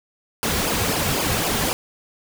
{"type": "noise with flanger", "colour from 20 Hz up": "pink", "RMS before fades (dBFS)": -22, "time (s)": [0.43, 1.73], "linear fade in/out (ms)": 0, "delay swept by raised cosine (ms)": [0.5, 3.4], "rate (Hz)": 3.9, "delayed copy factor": -0.75, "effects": []}